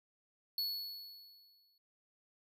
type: tone with exponential decay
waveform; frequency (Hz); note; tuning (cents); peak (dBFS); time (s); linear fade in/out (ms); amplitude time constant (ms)
square; 4400; C#8; -14; -33; 0.58-1.78; 2; 260
effects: none